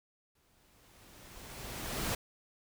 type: noise with exponential growth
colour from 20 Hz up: pink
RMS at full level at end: -33 dBFS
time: 0.35-2.15 s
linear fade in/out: 5 ms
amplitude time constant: 390 ms
effects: none